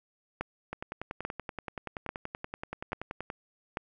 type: two click trains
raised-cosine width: 0.5 ms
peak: -17 / -21 dBFS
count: 5 / 28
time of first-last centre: 0.41-3.771 / 0.73-3.301 s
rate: 1.19 / 10.5 Hz
effects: none